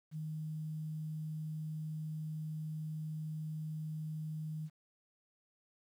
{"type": "tone with quantisation", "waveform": "sine", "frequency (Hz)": 155.56, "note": "D#3", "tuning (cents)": 0, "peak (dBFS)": -38, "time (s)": [0.11, 4.7], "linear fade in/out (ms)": 50, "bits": 11, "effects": []}